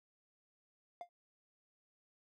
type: tone with exponential decay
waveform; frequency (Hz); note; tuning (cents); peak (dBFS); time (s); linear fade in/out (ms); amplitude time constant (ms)
triangle; 700; F5; +4; -37; 1.01-1.09; 1; 17
effects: none